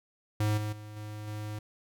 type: tone with level steps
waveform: square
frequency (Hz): 106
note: G#2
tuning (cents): +36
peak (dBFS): -26 / -32 / -43 / -39 / -36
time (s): 0.4-1.59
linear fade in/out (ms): 5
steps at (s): 0.57 / 0.72 / 0.96 / 1.27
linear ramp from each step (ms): 10
effects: none